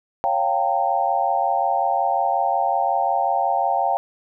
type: chord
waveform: sine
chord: G half-diminished seventh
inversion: second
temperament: equal with one note detuned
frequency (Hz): 554.4 / 698.5 / 784 / 913.7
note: Db5 / F5 / G5 / Bb5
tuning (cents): 0 / 0 / 0 / -35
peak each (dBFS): -27 / -22 / -21 / -25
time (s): 0.24-3.97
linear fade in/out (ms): 0
effects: none